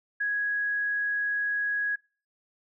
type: tone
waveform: sine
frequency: 1663 Hz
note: G#6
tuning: 2 cents sharp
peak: -25 dBFS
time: 0.2-1.96 s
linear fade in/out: 10 ms
effects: noise-tail reverb RT60 0.4 s tail -25 dB re dry